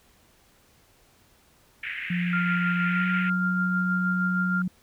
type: band-pass noise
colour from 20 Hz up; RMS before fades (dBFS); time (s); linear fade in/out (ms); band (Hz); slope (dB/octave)
pink; -34; 1.83-3.3; 5; 1700 to 2600; 48
type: tone with pitch glide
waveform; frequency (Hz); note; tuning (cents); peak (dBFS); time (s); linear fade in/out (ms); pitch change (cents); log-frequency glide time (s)
sine; 176.5 to 182.51; F3 to F#3; +19 to -23; -24; 2.1-4.68; 5; +58; 2.87-3.04
type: tone with tremolo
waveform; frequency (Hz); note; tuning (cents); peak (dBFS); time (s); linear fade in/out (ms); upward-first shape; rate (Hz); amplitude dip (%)
sine; 1396.9; F6; 0; -24; 2.33-4.62; 2; sine; 6.4; 35
effects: pink hiss -60 dBFS RMS until 4.82 s